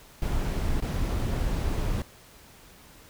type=noise with dropouts; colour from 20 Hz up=brown; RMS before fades=-27 dBFS; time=0.22-2.02 s; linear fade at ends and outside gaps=2 ms; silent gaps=0.803-0.823 s; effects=pink hiss -52 dBFS RMS until 3.09 s